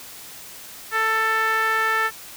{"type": "tone with band-pass filter", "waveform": "sawtooth", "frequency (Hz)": 442.9, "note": "A4", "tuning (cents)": 11, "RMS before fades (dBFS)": -21, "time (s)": [0.91, 2.11], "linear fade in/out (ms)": 50, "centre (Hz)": 1600, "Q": 4.4, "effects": ["white hiss -40 dBFS RMS until 2.36 s"]}